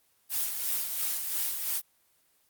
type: noise with tremolo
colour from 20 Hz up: blue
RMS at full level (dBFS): -29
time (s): 0.29-1.82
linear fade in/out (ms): 50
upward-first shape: sine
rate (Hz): 2.9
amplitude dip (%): 45
effects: white hiss -68 dBFS RMS until 2.49 s + Opus 24 kbps